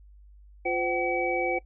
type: tone cluster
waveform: sine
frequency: 351.1 / 514 / 758 / 2282 Hz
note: F4 / C5 / F#5 / C#7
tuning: +9 / -31 / +42 / +50 cents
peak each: -30 dBFS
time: 0.65-1.59 s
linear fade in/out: 10 ms
effects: noise-tail reverb RT60 0.1 s tail -20 dB re dry + added 50 Hz sine -49 dBFS peak until 1.65 s